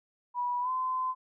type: tone with pitch glide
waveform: sine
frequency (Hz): 977 to 1026.8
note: B5 to C6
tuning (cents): -19 to -33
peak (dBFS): -28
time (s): 0.34-1.15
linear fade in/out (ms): 50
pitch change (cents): +86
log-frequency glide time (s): 0.61-0.7
effects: none